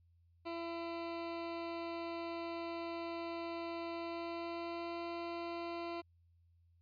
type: tone with pitch glide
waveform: 20% pulse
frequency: 336.5 to 340.2 Hz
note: E4 to F4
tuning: +36 to -45 cents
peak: -35 dBFS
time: 0.45-6.02 s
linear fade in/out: 20 ms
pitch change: +19 cents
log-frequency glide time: 3.93-5 s
effects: added 85 Hz sine -66 dBFS peak until 6.81 s + resampled to 11025 Hz